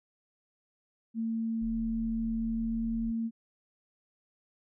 sine tone with pitch glide, 226.1 to 227.7 Hz, A3 to A#3, +47 to -40 cents, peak -29 dBFS, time 1.14-3.31 s, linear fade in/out 50 ms, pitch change +13 cents, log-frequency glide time 2.41-2.87 s
triangle tone, 36.71 Hz, D1, in tune, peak -36 dBFS, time 1.61-3.12 s, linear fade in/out 20 ms
effects none

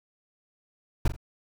brown noise with echo, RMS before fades -20 dBFS, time 1.05-1.08 s, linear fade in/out 5 ms, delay 42 ms, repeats 2, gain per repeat -10 dB, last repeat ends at 1.164 s, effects none

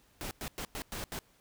pink noise bursts at uneven times, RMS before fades -39 dBFS, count 6, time 0.21-0.31 / 0.41-0.48 / 0.58-0.65 / 0.75-0.82 / 0.92-1.04 / 1.12-1.19 s, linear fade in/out 0 ms, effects pink hiss -66 dBFS RMS until 1.4 s

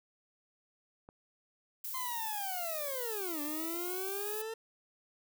click, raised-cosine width 1 ms, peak -37 dBFS, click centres 1.089 s
violet noise, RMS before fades -40 dBFS, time 1.84-4.42 s, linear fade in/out 5 ms
40% pulse linear two-way sweep, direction down then up, 1046.5 to 290 to 453.1 Hz, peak -37 dBFS, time 1.94-4.54 s, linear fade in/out 5 ms, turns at 3.41 s
effects none

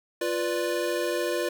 square chord, B diminished, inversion second, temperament equal, 349.2 / 493.9 / 587.3 Hz, F4 / B4 / D5, 0 / 0 / 0 cents, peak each -30 / -31 / -31 dBFS, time 0.21-1.49 s, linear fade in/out 5 ms, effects 9-bit

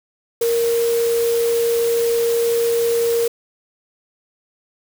sine tone in noise, 466.2 Hz, A#4, in tune, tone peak -15 dBFS, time 0.41-3.28 s, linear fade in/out 5 ms, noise white, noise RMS -29 dBFS, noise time 0.41-3.28 s, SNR +11 dB, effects none

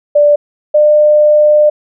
sine tone pair in turn, 587 / 600.4 Hz, D5 / D5, -1 / +38 cents, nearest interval unison, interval 39 cents, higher second, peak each -4 dBFS, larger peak neither, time 0.15-0.36 / 0.74-1.7 s, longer second, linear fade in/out 10 ms, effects none

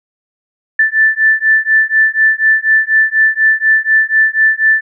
sine beating tone pair, 1760 / 1764.1 Hz, A6 / A6, 0 / +4 cents, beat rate 4.1 Hz, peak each -11 dBFS, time 0.79-4.81 s, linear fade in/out 5 ms, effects none

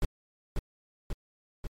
brown noise with echo, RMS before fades -25 dBFS, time 0.02-0.05 s, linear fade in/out 2 ms, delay 540 ms, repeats 3, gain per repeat -3 dB, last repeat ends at 1.67 s, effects MP3 64 kbps

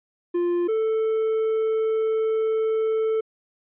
triangle tone pair in turn, 349.2 / 441.2 Hz, F4 / A4, 0 / +5 cents, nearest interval major third, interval 405 cents, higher second, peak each -18 / -18 dBFS, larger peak neither, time 0.34-0.68 / 0.68-3.21 s, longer second, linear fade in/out 10 ms, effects resampled to 8000 Hz

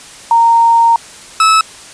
sine / 40% pulse tone pair in turn, 925 / 1301.7 Hz, A#5 / E6, -14 / -22 cents, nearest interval tritone, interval 592 cents, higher second, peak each -5 dBFS, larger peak neither, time 0.31-0.96 / 1.4-1.61 s, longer first, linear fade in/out 2 ms, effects white hiss -34 dBFS RMS until 1.93 s + resampled to 22050 Hz

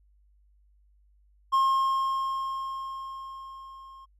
triangle tone with level ramp, 1071 Hz, C6, 40 cents sharp, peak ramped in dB -17 to -44 dBFS, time 1.52-4.06 s, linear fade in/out 20 ms, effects added 50 Hz sine -59 dBFS peak until 4.19 s

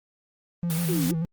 triangle tone with vibrato, 166.7 Hz, E3, 20 cents sharp, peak -22 dBFS, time 0.63-1.25 s, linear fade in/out 0 ms, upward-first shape square, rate 6.8 Hz, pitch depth 54 cents each way
white noise, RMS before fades -33 dBFS, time 0.7-1.11 s, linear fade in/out 0 ms
sine exponential two-way sweep, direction down then up, 391.8 to 244 to 391.8 Hz, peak -25 dBFS, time 0.88-1.14 s, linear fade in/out 20 ms, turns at 1.07 s
effects Opus 32 kbps

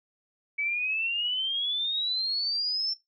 sine exponential sweep, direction up, 2273 to 5400 Hz, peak -26 dBFS, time 0.58-2.94 s, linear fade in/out 10 ms, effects noise-tail reverb RT60 0.2 s tail -20 dB re dry

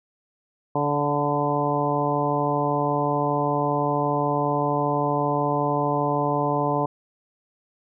harmonic tone with a mistuned harmonic, 145.2 Hz, D3, 19 cents flat, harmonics 1 / 2 / 3 / 4 / 5 / 6 / 7, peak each -28 / -28 / -28 / -28 / -28 / -28 / -28 dBFS, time 0.75-6.86 s, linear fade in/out 5 ms, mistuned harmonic 6, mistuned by +24 cents, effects none

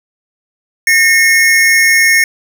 square tone pair together, 1823.1 / 2168 Hz, A#6 / C#7, -39 / -39 cents, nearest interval minor third, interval 300 cents, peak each -10 dBFS, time 0.87-2.24 s, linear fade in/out 2 ms, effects none

